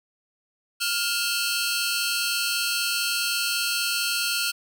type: tone cluster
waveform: sawtooth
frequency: 1407 / 2620 / 3151 / 4117 / 4445 Hz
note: F6 / E7 / G7 / C8 / C#8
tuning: +12 / -11 / +8 / -29 / +4 cents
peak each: -25 / -27 / -29 / -30 / -26 dBFS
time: 0.8-4.52 s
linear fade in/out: 20 ms
effects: none